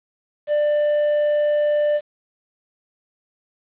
triangle tone, 593 Hz, D5, 17 cents sharp, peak -14 dBFS, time 0.47-2.01 s, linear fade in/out 50 ms, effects resampled to 8000 Hz + 8-bit

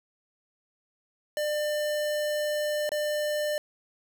square tone with dropouts, 598 Hz, D5, 31 cents sharp, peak -27 dBFS, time 1.37-3.58 s, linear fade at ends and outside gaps 1 ms, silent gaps 2.892-2.918 s, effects none

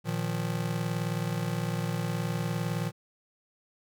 square chord, Bb suspended fourth, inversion none, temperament just, 116.54 / 155.39 / 174.81 Hz, Bb2 / Eb3 / F3, 0 / -2 / +2 cents, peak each -34 dBFS, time 0.04-2.92 s, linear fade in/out 50 ms, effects none

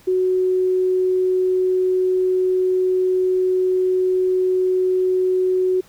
sine tone, 370 Hz, F#4, in tune, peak -15 dBFS, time 0.07-5.81 s, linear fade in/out 10 ms, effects pink hiss -51 dBFS RMS until 5.88 s

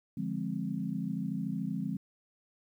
sine chord, D half-diminished seventh, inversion none, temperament equal, 146.83 / 174.61 / 207.7 / 261.6 Hz, D3 / F3 / Ab3 / C4, 0 / 0 / 0 / 0 cents, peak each -40 / -36 / -36 / -38 dBFS, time 0.17-1.97 s, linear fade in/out 5 ms, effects 11-bit

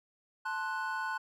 triangle chord, F# diminished, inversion first, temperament equal, 880 / 1046.5 / 1480 Hz, A5 / C6 / F#6, 0 / 0 / 0 cents, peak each -36 / -37 / -34 dBFS, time 0.45-1.18 s, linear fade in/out 10 ms, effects none

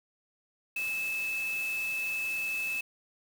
sine tone in noise, 2612 Hz, E7, 17 cents flat, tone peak -30 dBFS, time 0.76-2.81 s, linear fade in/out 5 ms, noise white, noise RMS -44 dBFS, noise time 0.76-2.81 s, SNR +11 dB, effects none

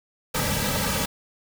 pink noise with comb filter, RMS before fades -25 dBFS, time 0.34-1.06 s, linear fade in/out 10 ms, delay 2.8 ms, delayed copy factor -0.95, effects none

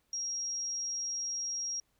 sine tone, 5620 Hz, F8, 10 cents sharp, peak -33 dBFS, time 0.13-1.8 s, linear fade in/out 2 ms, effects pink hiss -75 dBFS RMS until 1.99 s

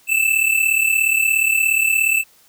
square tone pair together, 2624 / 2661 Hz, E7 / E7, -9 / +16 cents, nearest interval unison, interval 25 cents, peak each -18 dBFS, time 0.07-2.24 s, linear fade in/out 50 ms, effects white hiss -53 dBFS RMS until 2.48 s

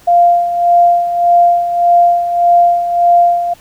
sine tone with tremolo, 696 Hz, F5, 6 cents flat, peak -4 dBFS, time 0.07-3.54 s, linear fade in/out 10 ms, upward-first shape sine, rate 1.7 Hz, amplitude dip 65%, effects pink hiss -44 dBFS RMS until 3.6 s

